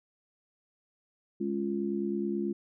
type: harmonic tone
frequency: 69.3 Hz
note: C#2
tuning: in tune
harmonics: 3 / 4 / 5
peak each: -32 / -37 / -32 dBFS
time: 1.4-2.53 s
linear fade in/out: 10 ms
effects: none